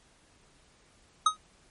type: tone with exponential decay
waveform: square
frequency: 1260 Hz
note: D#6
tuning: 21 cents sharp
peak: -17 dBFS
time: 1.26-1.37 s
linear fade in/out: 5 ms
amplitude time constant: 22 ms
effects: pink hiss -62 dBFS RMS until 1.7 s + MP3 48 kbps